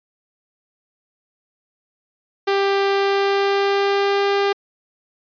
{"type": "tone with pitch glide", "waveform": "sawtooth", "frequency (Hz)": [395.1, 399.7], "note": ["G4", "G4"], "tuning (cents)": [14, 34], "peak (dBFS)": -12, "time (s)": [2.47, 4.53], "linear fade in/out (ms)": 10, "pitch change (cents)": 20, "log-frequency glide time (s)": [2.9, 4.25], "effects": ["resampled to 11025 Hz"]}